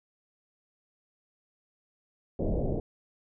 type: low-pass noise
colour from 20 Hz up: pink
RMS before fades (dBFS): -29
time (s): 2.39-2.8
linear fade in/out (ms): 2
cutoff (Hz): 660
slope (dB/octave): 48
effects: none